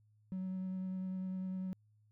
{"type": "tone with vibrato", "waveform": "triangle", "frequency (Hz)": 186.8, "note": "F#3", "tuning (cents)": 17, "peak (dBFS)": -34, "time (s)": [0.32, 1.73], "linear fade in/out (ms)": 0, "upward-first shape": "sine", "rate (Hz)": 10, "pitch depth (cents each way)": 11, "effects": ["tanh soft clip ceiling -32 dBFS", "added 106 Hz sine -66 dBFS peak until 2.11 s"]}